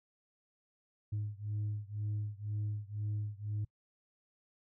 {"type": "beating tone pair", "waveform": "sine", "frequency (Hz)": [104, 106], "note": ["G#2", "G#2"], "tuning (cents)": [3, 36], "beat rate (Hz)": 2, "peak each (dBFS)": [-36, -37], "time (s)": [1.12, 3.65], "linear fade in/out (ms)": 10, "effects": ["noise-tail reverb RT60 0.1 s tail -26 dB re dry", "tanh soft clip ceiling -31 dBFS"]}